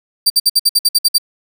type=tone bursts; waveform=sawtooth; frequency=4664 Hz; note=D8; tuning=13 cents flat; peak=-5 dBFS; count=10; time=0.26-1.183 s; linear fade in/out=10 ms; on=41 ms; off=57 ms; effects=none